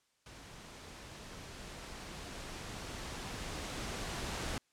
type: noise with level ramp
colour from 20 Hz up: pink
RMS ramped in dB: -52 to -38 dBFS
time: 0.26-4.58 s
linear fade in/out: 2 ms
effects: white hiss -75 dBFS RMS until 4.72 s + low-pass 8000 Hz 12 dB/octave